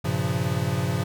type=chord; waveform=square; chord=G half-diminished seventh; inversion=none; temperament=equal with one note detuned; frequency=98 / 116.54 / 135.35 / 174.61 Hz; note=G2 / Bb2 / Db3 / F3; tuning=0 / 0 / -41 / 0 cents; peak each=-30 / -30 / -28 / -30 dBFS; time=0.04-1.04 s; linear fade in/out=10 ms; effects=none